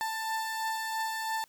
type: beating tone pair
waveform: 30% pulse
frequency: 887 / 890 Hz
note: A5 / A5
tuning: +14 / +20 cents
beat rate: 3 Hz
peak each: -29 / -38 dBFS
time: 0.01-1.44 s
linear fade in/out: 0 ms
effects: white hiss -65 dBFS RMS until 1.48 s